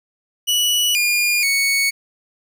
sawtooth tone with pitch steps, 2945 / 2421 / 2220 Hz, F#7 / D#7 / C#7, -9 / -48 / +2 cents, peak -12 dBFS, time 0.47-1.91 s, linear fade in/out 20 ms, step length 480 ms, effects 9-bit

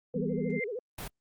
sine tone with vibrato, 451.6 Hz, A4, 45 cents sharp, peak -33 dBFS, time 0.14-0.79 s, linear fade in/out 2 ms, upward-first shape sine, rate 13 Hz, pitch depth 210 cents each way
sine chord, E minor, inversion none, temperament just, 164.81 / 197.78 / 247.2 Hz, E3 / G3 / B3, 0 / +16 / +2 cents, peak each -34 dBFS, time 0.14-0.6 s, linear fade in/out 20 ms
sine tone with exponential growth, 2093 Hz, C7, in tune, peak -29 dBFS, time 0.29-0.64 s, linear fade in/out 2 ms, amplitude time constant 76 ms
pink noise, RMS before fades -39 dBFS, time 0.98-1.08 s, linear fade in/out 5 ms
effects Opus 48 kbps

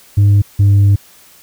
sine tone pair in turn, 101.4 / 100.24 Hz, G#2 / G2, -41 / +39 cents, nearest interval unison, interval 20 cents, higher first, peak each -3 dBFS, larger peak neither, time 0.17-0.42 / 0.59-0.96 s, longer second, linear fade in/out 10 ms, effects tanh soft clip ceiling -5 dBFS + white hiss -44 dBFS RMS until 1.42 s

